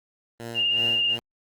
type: tone with tremolo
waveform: 10% pulse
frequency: 116.54 Hz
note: A#2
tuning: in tune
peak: -24 dBFS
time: 0.4-1.19 s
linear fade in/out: 0 ms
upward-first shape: sine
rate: 2.7 Hz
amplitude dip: 85%
type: tone with vibrato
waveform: sine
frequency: 2817 Hz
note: F7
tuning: 14 cents sharp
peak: -20 dBFS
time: 0.54-1.18 s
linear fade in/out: 50 ms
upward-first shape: triangle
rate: 18 Hz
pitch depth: 29 cents each way
effects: Opus 24 kbps